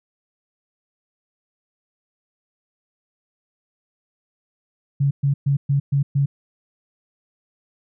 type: tone bursts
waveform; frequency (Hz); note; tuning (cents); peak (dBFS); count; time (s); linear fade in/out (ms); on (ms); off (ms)
sine; 140; C#3; +18; -15; 6; 5-6.26; 10; 110; 120
effects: none